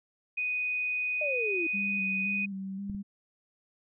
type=tone; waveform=sine; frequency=2489 Hz; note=D#7; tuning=in tune; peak=-28 dBFS; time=0.37-2.46 s; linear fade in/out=10 ms
type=exponential sweep; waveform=sine; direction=down; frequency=622.3 to 319.9 Hz; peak=-31 dBFS; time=1.21-1.67 s; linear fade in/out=5 ms
type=tone with vibrato; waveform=sine; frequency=196 Hz; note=G3; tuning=in tune; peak=-34 dBFS; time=1.73-3.03 s; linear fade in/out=20 ms; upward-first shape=square; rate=1.9 Hz; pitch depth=30 cents each way
type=clicks; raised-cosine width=5 ms; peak=-28 / -32 dBFS; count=2; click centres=2.898 / 2.948 s
effects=none